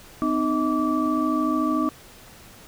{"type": "tone cluster", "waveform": "sine", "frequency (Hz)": [254.6, 308.2, 636, 1158], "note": ["C4", "D#4", "D#5", "D6"], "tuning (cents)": [-47, -16, 38, -25], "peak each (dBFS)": [-25, -23, -32, -26], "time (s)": [0.22, 1.89], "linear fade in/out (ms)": 0, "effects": ["pink hiss -47 dBFS RMS until 2.67 s"]}